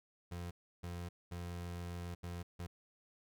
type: tone bursts at uneven times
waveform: 30% pulse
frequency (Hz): 87.31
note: F2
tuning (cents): 0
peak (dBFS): -39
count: 5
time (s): 0.31-0.51 / 0.83-1.09 / 1.31-2.15 / 2.23-2.43 / 2.59-2.67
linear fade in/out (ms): 10
effects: none